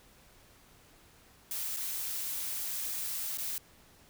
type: noise with dropouts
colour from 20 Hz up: blue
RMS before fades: -36 dBFS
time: 1.51-3.58 s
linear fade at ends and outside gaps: 1 ms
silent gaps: 1.764-1.769 / 3.373-3.384 s
effects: pink hiss -60 dBFS RMS until 4.09 s